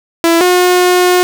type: tone pair in turn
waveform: sawtooth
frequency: 334.1 / 360.4 Hz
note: E4 / F#4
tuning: +23 / -45 cents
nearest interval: minor second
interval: 132 cents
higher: second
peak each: -3 dBFS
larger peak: neither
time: 0.24-0.41 / 0.41-1.23 s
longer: second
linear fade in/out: 0 ms
effects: 7-bit